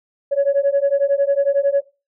sine beating tone pair, 554.4 / 565.4 Hz, C#5 / C#5, 0 / +34 cents, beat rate 11 Hz, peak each -16 dBFS, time 0.31-1.82 s, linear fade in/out 20 ms, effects noise-tail reverb RT60 0.3 s tail -20 dB re dry + tanh soft clip ceiling -9 dBFS

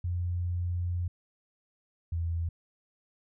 sine tone pair in turn, 88 / 83.89 Hz, F2 / E2, +14 / +31 cents, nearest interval minor second, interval 83 cents, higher first, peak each -28 dBFS, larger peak neither, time 0.04-1.08 / 2.12-2.49 s, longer first, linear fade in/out 5 ms, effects none

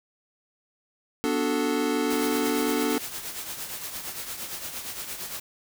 square chord, B minor seventh, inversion none, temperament equal, 246.9 / 293.7 / 370 / 440 Hz, B3 / D4 / F#4 / A4, 0 / 0 / 0 / 0 cents, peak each -30 / -28 / -34 / -29 dBFS, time 1.24-2.98 s, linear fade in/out 0 ms
white noise with tremolo, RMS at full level -33 dBFS, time 2.1-5.4 s, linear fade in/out 5 ms, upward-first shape triangle, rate 8.7 Hz, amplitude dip 60%
effects none

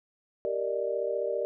sine chord, Eb major seventh, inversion first, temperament equal, 392 / 466.2 / 587.3 / 622.3 Hz, G4 / Bb4 / D5 / Eb5, 0 / 0 / 0 / 0 cents, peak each -34 / -32 / -31 / -37 dBFS, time 0.45-1.45 s, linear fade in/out 0 ms, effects none

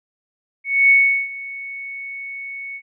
sine tone with ADSR envelope, 2217 Hz, C#7, in tune, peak -8 dBFS, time 0.64-2.82 s, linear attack 260 ms, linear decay 380 ms, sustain -20 dB, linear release 64 ms, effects none

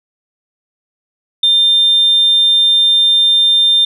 sine tone, 3600 Hz, A7, 39 cents sharp, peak -6 dBFS, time 1.43-3.85 s, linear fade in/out 5 ms, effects tanh soft clip ceiling -4 dBFS

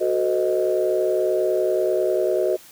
sine chord, F# diminished seventh, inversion none, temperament equal with one note detuned, 370 / 440 / 510.4 / 622.3 Hz, F#4 / A4 / C5 / Eb5, 0 / 0 / -43 / 0 cents, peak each -21 / -26 / -25 / -22 dBFS, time 0-2.57 s, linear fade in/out 20 ms, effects tanh soft clip ceiling -9 dBFS + white hiss -47 dBFS RMS until 2.71 s

